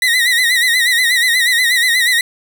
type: tone with vibrato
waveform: 30% pulse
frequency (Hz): 1937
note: B6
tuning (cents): -34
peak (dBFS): -8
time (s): 0.02-2.21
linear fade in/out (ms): 2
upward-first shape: sine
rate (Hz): 8.3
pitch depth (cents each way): 88
effects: none